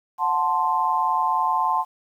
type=chord; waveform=sine; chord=F# diminished; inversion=none; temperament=equal with one note detuned; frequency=729.8 / 880 / 1046.5 Hz; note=F#5 / A5 / C6; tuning=-24 / 0 / 0 cents; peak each=-27 / -22 / -22 dBFS; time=0.18-1.85 s; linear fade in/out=50 ms; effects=9-bit